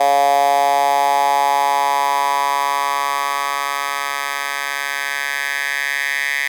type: tone with high-pass filter sweep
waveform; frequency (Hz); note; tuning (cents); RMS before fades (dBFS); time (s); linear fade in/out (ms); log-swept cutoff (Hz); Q
10% pulse; 140.9; C#3; +29; -18; 0-6.48; 5; 680 to 1900; 4.9
effects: none